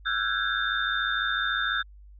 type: tone cluster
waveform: sine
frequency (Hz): 1336 / 1460 / 1566 / 1660 / 3611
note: E6 / F#6 / G6 / G#6 / A7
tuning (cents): +23 / -24 / -2 / -1 / +44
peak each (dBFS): -31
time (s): 0.05-1.83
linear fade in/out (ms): 20
effects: added 50 Hz sine -46 dBFS peak until 2.19 s